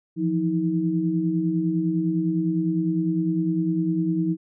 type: tone cluster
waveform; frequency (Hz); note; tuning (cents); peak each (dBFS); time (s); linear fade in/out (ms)
sine; 164.3 / 174.2 / 319.7; E3 / F3 / D#4; -5 / -4 / +47; -30 / -24 / -23; 0.16-4.37; 50
effects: none